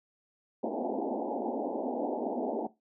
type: band-pass noise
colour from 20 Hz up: pink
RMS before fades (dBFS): -33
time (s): 0.63-2.67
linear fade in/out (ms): 5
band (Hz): 220 to 880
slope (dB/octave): 96
effects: noise-tail reverb RT60 0.2 s tail -17 dB re dry